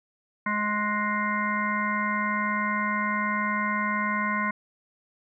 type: harmonic tone with a mistuned harmonic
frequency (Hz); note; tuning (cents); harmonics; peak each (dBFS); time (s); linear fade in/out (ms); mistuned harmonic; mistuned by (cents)
209.7; G#3; +17; 1 / 3 / 5 / 7 / 9 / 10; -30 / -39 / -28 / -32 / -33 / -32; 0.46-4.51; 5; 9; -21
effects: none